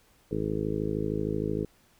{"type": "harmonic tone", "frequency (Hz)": 53.1, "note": "G#1", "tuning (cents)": 39, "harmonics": [1, 2, 3, 4, 5, 6, 7, 8, 9], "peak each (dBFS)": [-39, -37, -34, -36, -39, -34, -38, -33, -39], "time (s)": [0.31, 1.65], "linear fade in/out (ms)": 5, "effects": ["pink hiss -63 dBFS RMS until 1.99 s"]}